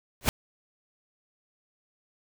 pink noise with exponential growth, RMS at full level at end -18 dBFS, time 0.21-0.29 s, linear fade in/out 0 ms, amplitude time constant 16 ms, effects none

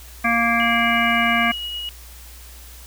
harmonic tone, 233.1 Hz, A#3, in tune, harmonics 1 / 3 / 5 / 7 / 9 / 10, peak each -23 / -23 / -23 / -23 / -23 / -23 dBFS, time 0.24-1.52 s, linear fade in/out 10 ms
sine tone with tremolo, 2900 Hz, F#7, 35 cents flat, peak -25 dBFS, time 0.6-1.89 s, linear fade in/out 0 ms, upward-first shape triangle, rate 8.8 Hz, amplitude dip 25%
effects added 60 Hz sine -40 dBFS peak until 2.86 s + white hiss -44 dBFS RMS until 2.86 s

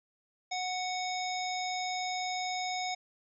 harmonic tone with a mistuned harmonic, 742 Hz, F#5, 5 cents sharp, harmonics 1 / 3 / 5 / 7 / 9, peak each -34 / -39 / -41 / -42 / -44 dBFS, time 0.51-2.95 s, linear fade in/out 10 ms, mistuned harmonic 1, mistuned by -17 cents, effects none

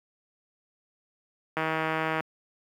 click train, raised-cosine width 0.5 ms, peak -13 dBFS, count 102, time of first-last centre 1.57-2.205 s, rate 159 Hz, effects high-pass 150 Hz 12 dB/octave + 9-bit

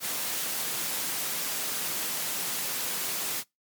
white high-pass noise, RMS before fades -31 dBFS, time 0-3.44 s, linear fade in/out 50 ms, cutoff 120 Hz, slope 48 dB/octave, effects noise-tail reverb RT60 0.2 s tail -25 dB re dry + MP3 96 kbps

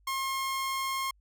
sawtooth tone, 1072 Hz, C6, 42 cents sharp, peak -26 dBFS, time 0.07-1.11 s, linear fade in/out 5 ms, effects added 50 Hz sine -61 dBFS peak until 1.2 s

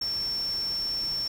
sine tone in noise, 5430 Hz, F8, 50 cents flat, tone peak -27 dBFS, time 0.01-1.28 s, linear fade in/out 5 ms, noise pink, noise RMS -44 dBFS, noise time 0.01-1.28 s, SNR +14 dB, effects none

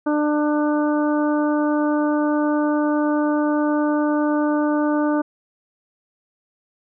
harmonic tone, 298.4 Hz, D4, 28 cents sharp, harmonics 1 / 2 / 3 / 4 / 5, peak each -18 / -24 / -28 / -30 / -32 dBFS, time 0.06-5.22 s, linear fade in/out 10 ms, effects none

